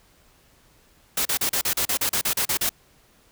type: noise bursts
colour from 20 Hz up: white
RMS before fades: -23 dBFS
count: 13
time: 1.17-2.693 s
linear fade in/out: 5 ms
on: 83 ms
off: 37 ms
effects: pink hiss -58 dBFS RMS until 3.31 s